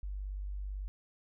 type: tone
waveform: sine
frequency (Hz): 49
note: G1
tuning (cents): 0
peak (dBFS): -36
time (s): 0.03-0.88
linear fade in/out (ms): 0
effects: none